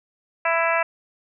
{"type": "harmonic tone", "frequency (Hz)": 331.9, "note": "E4", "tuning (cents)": 12, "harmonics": [2, 3, 4, 5, 6, 7, 8], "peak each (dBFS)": [-23, -25, -26, -27, -28, -28, -29], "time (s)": [0.45, 0.83], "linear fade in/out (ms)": 5, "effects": []}